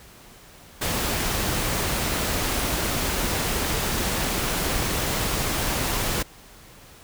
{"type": "noise", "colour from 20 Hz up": "pink", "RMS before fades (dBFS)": -25, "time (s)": [0.81, 6.23], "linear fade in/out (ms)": 10, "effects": ["pink hiss -48 dBFS RMS until 7.03 s"]}